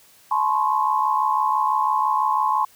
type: tone cluster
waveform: sine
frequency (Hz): 859 / 1019 / 1085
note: A5 / C6 / C#6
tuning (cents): -42 / -46 / -37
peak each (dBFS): -22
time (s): 0.31-2.65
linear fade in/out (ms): 5
effects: white hiss -53 dBFS RMS until 2.75 s